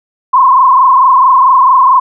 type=tone with frequency modulation; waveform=sine; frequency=1039 Hz; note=C6; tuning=12 cents flat; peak=-3 dBFS; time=0.33-2 s; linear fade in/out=10 ms; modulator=24.5 Hz; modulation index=2.2; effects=none